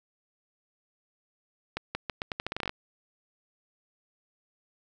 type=accelerating click train; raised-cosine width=0.3 ms; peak=-15 dBFS; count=14; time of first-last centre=1.77-2.694 s; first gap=180 ms; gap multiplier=0.82; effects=none